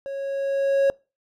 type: tone with level ramp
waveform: triangle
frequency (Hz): 550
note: C#5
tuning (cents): -14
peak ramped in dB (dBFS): -27 to -13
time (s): 0.06-0.9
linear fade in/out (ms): 0
effects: noise-tail reverb RT60 0.3 s tail -25 dB re dry